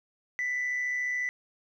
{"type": "tone with amplitude modulation", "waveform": "sine", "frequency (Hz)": 1985, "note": "B6", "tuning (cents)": 8, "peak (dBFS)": -24, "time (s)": [0.39, 1.29], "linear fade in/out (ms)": 0, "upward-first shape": "sine", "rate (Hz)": 134, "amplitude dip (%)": 45, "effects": ["tanh soft clip ceiling -25 dBFS", "11-bit"]}